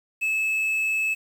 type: tone with quantisation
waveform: triangle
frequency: 2602 Hz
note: E7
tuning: 23 cents flat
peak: -20 dBFS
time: 0.21-1.15 s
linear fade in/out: 20 ms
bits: 8
effects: none